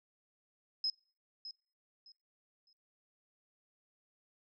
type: tone with echo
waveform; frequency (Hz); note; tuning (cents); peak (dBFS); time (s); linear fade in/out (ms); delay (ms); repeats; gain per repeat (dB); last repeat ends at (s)
sine; 5120; D#8; +49; -31; 0.84-0.9; 2; 610; 3; -12; 2.73
effects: noise-tail reverb RT60 0.4 s tail -24 dB re dry